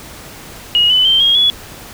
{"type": "tone with pitch steps", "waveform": "sine", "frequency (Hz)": [2887, 3006, 3130, 3259, 3394], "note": ["F#7", "F#7", "G7", "G#7", "G#7"], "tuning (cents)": [-43, 27, -3, -33, 37], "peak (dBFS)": -8, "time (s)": [0.75, 1.5], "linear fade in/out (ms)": 0, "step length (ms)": 150, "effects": ["pink hiss -34 dBFS RMS until 1.93 s"]}